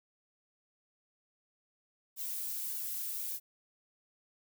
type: noise with flanger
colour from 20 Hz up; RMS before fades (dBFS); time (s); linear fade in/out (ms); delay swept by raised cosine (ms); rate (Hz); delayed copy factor
violet; -38; 2.16-3.4; 50; 1.5 to 3.4; 1.7; -0.75
effects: none